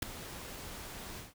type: noise with ADSR envelope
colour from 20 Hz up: pink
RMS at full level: -28 dBFS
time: 0.02-1.34 s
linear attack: 7 ms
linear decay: 4 ms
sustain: -17 dB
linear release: 160 ms
effects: none